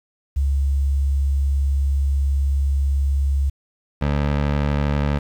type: tone pair in turn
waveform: sine / 20% pulse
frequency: 69.3 / 72.33 Hz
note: C#2 / D2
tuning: 0 / -26 cents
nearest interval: minor second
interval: 74 cents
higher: second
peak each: -16 / -13 dBFS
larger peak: second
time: 0.36-3.5 / 4.01-5.19 s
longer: first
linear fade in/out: 10 ms
effects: low-pass 3000 Hz 12 dB/octave + 8-bit